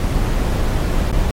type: noise with dropouts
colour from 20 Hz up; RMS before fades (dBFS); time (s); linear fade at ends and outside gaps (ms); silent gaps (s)
brown; -17; 0-1.31; 1; 1.116-1.127
effects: AAC 48 kbps